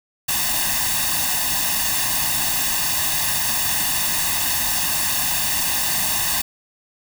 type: noise with comb filter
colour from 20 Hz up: white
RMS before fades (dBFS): -21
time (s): 0.28-6.42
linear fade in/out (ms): 10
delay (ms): 1.1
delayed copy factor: +0.85
effects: none